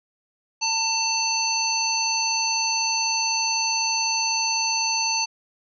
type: harmonic tone with a mistuned harmonic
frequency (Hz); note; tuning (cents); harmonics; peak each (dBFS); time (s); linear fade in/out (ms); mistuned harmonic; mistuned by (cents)
894; A5; +27; 1 / 3 / 5 / 7; -27 / -28 / -25 / -26; 0.61-5.26; 20; 7; -38
effects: none